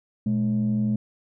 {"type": "tone pair together", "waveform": "sine", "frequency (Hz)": [120.11, 212.1], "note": ["B2", "G#3"], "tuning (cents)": [-48, 37], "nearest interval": "minor seventh", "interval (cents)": 985, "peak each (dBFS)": [-25, -20], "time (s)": [0.26, 0.96], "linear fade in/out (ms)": 5, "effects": ["tanh soft clip ceiling -17 dBFS"]}